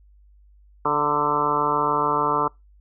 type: harmonic tone with a mistuned harmonic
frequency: 146.83 Hz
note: D3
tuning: in tune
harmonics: 1 / 2 / 3 / 4 / 5 / 6 / 7 / 8 / 9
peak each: -35 / -31 / -27 / -32 / -33 / -25 / -25 / -25 / -27 dBFS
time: 0.85-2.48 s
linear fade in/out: 5 ms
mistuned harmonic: 6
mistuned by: +38 cents
effects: noise-tail reverb RT60 0.2 s tail -25 dB re dry + added 50 Hz sine -50 dBFS peak until 2.8 s